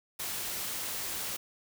white noise, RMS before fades -36 dBFS, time 0.19-1.37 s, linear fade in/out 10 ms, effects none

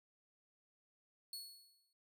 sawtooth tone with exponential decay, 4376 Hz, C#8, 23 cents flat, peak -40 dBFS, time 1.33-1.93 s, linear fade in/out 2 ms, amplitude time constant 130 ms, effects none

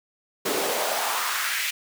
pink noise with high-pass filter sweep, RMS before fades -26 dBFS, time 0.45-1.71 s, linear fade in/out 10 ms, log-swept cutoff 320 to 2300 Hz, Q 2.2, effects none

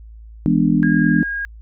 sine chord, E dominant seventh, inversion none, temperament just, 164.81 / 206 / 247.2 / 296.7 Hz, E3 / G#3 / B3 / D4, 0 / -14 / +2 / +18 cents, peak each -18 dBFS, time 0.46-1.23 s, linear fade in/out 0 ms
sine tone, 1631 Hz, G#6, 32 cents flat, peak -21 dBFS, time 0.83-1.45 s, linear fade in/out 0 ms
effects added 55 Hz sine -36 dBFS peak until 1.61 s

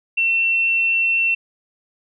sine tone, 2702 Hz, E7, 42 cents sharp, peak -15 dBFS, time 0.17-1.35 s, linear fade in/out 10 ms, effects none

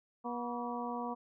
harmonic tone with a mistuned harmonic, 240.9 Hz, B3, 43 cents flat, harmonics 1 / 2 / 3 / 4 / 5, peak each -40 / -43 / -42 / -41 / -45 dBFS, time 0.24-1.15 s, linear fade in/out 20 ms, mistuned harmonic 5, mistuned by -86 cents, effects none

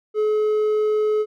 sine tone with hard clipping, 427 Hz, G#4, 48 cents sharp, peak -18 dBFS, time 0.14-1.26 s, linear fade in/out 50 ms, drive 3 dB, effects none

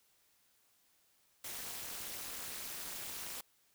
white noise with amplitude modulation, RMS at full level -40 dBFS, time 1.44-3.41 s, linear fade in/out 5 ms, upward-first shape sine, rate 239 Hz, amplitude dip 95%, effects white hiss -72 dBFS RMS until 3.74 s

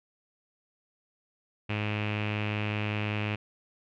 sawtooth tone with low-pass filter, 105.3 Hz, G#2, 24 cents sharp, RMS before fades -31 dBFS, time 1.69-3.36 s, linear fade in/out 10 ms, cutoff 2600 Hz, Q 5.7, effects none

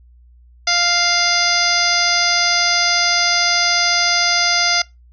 harmonic tone with a mistuned harmonic, 698.5 Hz, F5, in tune, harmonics 1 / 2 / 3 / 4 / 5 / 6 / 7 / 8 / 9, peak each -23 / -22 / -20 / -29 / -25 / -26 / -18 / -28 / -23 dBFS, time 0.67-4.82 s, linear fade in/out 5 ms, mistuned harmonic 9, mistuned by -32 cents, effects noise-tail reverb RT60 0.2 s tail -22 dB re dry + added 60 Hz sine -44 dBFS peak until 5.12 s

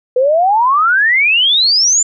sine exponential sweep, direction up, 488.5 to 7280 Hz, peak -8 dBFS, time 0.16-2.03 s, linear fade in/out 5 ms, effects none

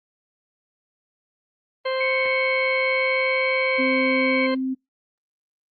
harmonic tone, 523.3 Hz, C5, in tune, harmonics 1 / 2 / 3 / 4 / 5 / 6 / 8, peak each -23 / -30 / -36 / -32 / -43 / -37 / -38 dBFS, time 1.85-4.55 s, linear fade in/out 10 ms
sine tone with pitch glide, 2217 to 2239 Hz, C#7 to C#7, 0 to +17 cents, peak -22 dBFS, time 2-4.47 s, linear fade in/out 10 ms, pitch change +17 cents, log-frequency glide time 2.81-3.53 s
sine tone, 261.6 Hz, C4, in tune, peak -22 dBFS, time 3.78-4.75 s, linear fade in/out 20 ms
effects noise-tail reverb RT60 0.2 s tail -26 dB re dry + Opus 24 kbps

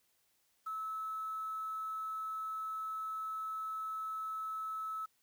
sine tone with quantisation, 1300 Hz, E6, 24 cents flat, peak -37 dBFS, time 0.66-5.06 s, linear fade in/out 10 ms, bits 10, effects white hiss -75 dBFS RMS until 5.22 s

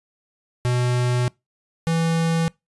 square tone pair in turn, 123.47 / 164.81 Hz, B2 / E3, 0 / 0 cents, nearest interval perfect fourth, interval 500 cents, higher second, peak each -19 dBFS, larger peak neither, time 0.65-1.28 / 1.87-2.48 s, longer first, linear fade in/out 0 ms, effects noise-tail reverb RT60 0.2 s tail -24 dB re dry + resampled to 24000 Hz

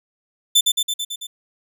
sawtooth tone with echo, 3535 Hz, A7, 7 cents sharp, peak -8 dBFS, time 0.55-0.61 s, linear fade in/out 10 ms, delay 110 ms, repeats 6, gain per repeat -3 dB, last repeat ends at 1.27 s, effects none

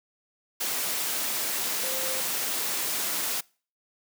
sine tone in noise, 523.3 Hz, C5, in tune, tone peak -36 dBFS, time 1.83-2.21 s, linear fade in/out 10 ms, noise white, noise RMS -29 dBFS, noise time 0.6-3.41 s, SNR -10 dB, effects noise-tail reverb RT60 0.4 s tail -25 dB re dry + high-pass 200 Hz 12 dB/octave

